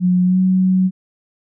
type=tone with pitch glide; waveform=sine; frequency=180.9 to 186.31 Hz; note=F#3 to F#3; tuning=-39 to +12 cents; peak=-11 dBFS; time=0-0.91 s; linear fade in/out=50 ms; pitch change=+51 cents; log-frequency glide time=0.24-0.39 s; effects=none